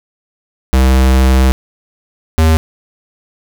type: tone pair in turn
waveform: square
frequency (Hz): 65.2 / 79.87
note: C2 / D#2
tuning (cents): -5 / +46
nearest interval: major third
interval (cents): 351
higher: second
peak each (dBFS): -7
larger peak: neither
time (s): 0.73-1.52 / 2.38-2.57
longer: first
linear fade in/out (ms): 0
effects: none